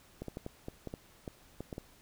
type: clicks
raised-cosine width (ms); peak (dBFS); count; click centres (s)
2; -26; 11; 0.22 / 0.283 / 0.371 / 0.464 / 0.684 / 0.873 / 0.939 / 1.278 / 1.606 / 1.728 / 1.781
effects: pink hiss -61 dBFS RMS until 2.01 s